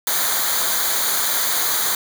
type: noise with comb filter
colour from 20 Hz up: white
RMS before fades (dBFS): -20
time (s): 0.07-1.95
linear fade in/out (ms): 2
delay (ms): 0.37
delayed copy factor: -0.75
effects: none